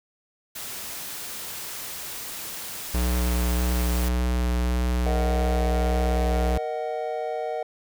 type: noise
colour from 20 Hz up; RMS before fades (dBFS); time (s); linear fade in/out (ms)
white; -35; 0.55-4.09; 10
type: tone with vibrato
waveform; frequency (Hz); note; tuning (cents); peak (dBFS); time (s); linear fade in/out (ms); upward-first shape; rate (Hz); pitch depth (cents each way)
square; 61.1; B1; -18; -22; 2.94-6.58; 5; sine; 1.7; 12
type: chord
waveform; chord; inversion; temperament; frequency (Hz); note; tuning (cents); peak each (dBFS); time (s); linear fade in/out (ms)
triangle; D# minor; second; just; 466.7 / 622.3 / 746.7; A#4 / D#5 / F#5; +2 / 0 / +16; -29; 5.06-7.63; 5
effects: none